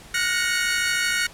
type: chord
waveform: sawtooth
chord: Gb major seventh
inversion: third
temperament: equal with one note detuned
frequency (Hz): 1427.1 / 1480 / 1864.7 / 2217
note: F6 / Gb6 / Bb6 / Db7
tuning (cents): +37 / 0 / 0 / 0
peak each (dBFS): -23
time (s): 0.14-1.27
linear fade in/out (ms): 5
effects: pink hiss -45 dBFS RMS until 1.33 s + low-pass 11000 Hz 12 dB/octave